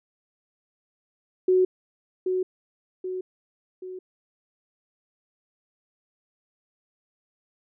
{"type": "tone with echo", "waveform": "sine", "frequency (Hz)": 370, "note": "F#4", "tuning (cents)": 0, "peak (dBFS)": -16, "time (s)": [1.48, 1.65], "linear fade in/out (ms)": 5, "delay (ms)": 780, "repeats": 3, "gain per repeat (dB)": -6, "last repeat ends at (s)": 3.99, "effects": []}